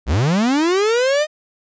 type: linear sweep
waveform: 45% pulse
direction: up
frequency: 51.91 to 622.3 Hz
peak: -14 dBFS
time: 0.06-1.27 s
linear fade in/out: 50 ms
effects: resampled to 16000 Hz